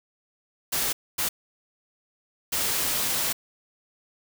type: noise bursts at uneven times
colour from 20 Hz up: white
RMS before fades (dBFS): -26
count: 3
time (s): 0.72-0.93 / 1.18-1.29 / 2.52-3.33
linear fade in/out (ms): 10
effects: none